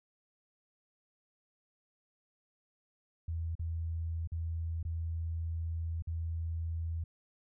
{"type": "tone with dropouts", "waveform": "sine", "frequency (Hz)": 82.41, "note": "E2", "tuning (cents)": 0, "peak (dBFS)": -33, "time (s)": [3.28, 7.04], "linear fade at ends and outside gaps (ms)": 5, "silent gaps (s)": [[3.553, 3.593], [4.274, 4.319], [4.829, 4.85], [6.023, 6.072]], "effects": []}